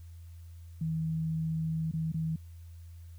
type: tone with dropouts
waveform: sine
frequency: 160.3 Hz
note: E3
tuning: 48 cents flat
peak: -29 dBFS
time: 0.81-2.36 s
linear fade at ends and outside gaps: 5 ms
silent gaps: 1.913-1.936 / 2.12-2.142 s
effects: added 84 Hz sine -45 dBFS peak until 3.18 s + white hiss -67 dBFS RMS until 3.18 s